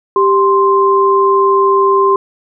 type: tone pair together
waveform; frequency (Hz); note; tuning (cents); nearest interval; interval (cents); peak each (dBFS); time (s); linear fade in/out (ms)
sine; 392.7 / 1046.5; G4 / C6; +3 / 0; octave + perfect fourth; 1697; -10; 0.16-2.16; 2
effects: none